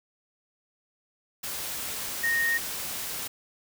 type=tone in noise; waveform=sine; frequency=1855 Hz; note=A#6; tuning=9 cents flat; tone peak=-23 dBFS; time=2.23-2.58 s; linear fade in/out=10 ms; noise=white; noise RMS=-34 dBFS; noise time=1.43-3.28 s; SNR=+8 dB; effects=none